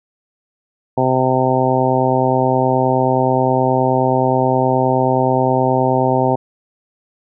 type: harmonic tone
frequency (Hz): 129.5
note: C3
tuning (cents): -17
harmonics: 1 / 2 / 3 / 4 / 5 / 6 / 7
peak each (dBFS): -20 / -20 / -20 / -20 / -20 / -20 / -20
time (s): 0.97-6.36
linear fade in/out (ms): 10
effects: none